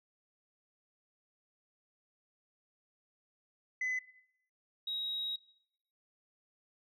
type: tone pair in turn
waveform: sine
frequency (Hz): 2017 / 3808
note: B6 / A#7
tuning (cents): +36 / +36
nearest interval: major seventh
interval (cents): 1100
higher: second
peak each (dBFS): -30 / -34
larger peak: first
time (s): 3.81-3.99 / 4.87-5.36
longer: second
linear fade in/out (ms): 5
effects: noise-tail reverb RT60 0.7 s tail -18 dB re dry + tanh soft clip ceiling -30 dBFS